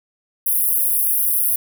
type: high-pass noise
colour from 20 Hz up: pink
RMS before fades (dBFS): -18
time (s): 0.46-1.56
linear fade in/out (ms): 5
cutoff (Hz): 10000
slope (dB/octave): 96
effects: none